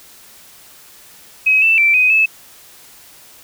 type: tone with pitch steps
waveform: sine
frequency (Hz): 2544 / 2656 / 2339 / 2506 / 2605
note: D#7 / E7 / D7 / D#7 / E7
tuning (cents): +38 / +12 / -8 / +12 / -21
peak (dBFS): -9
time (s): 1.46-2.26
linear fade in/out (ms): 10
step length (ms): 160
effects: white hiss -43 dBFS RMS until 3.43 s